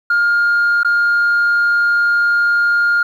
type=tone with dropouts; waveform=sine; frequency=1412 Hz; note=F6; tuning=19 cents sharp; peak=-9 dBFS; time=0.1-3.03 s; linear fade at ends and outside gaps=5 ms; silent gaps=0.833-0.847 s; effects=tanh soft clip ceiling -9 dBFS + 8-bit